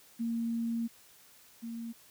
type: tone pair in turn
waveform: sine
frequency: 231 / 231 Hz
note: A#3 / A#3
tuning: -16 / -16 cents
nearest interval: unison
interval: 0 cents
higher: neither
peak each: -30 / -37 dBFS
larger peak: first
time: 0.19-0.88 / 1.62-1.93 s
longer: first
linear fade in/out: 20 ms
effects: white hiss -59 dBFS RMS until 2.1 s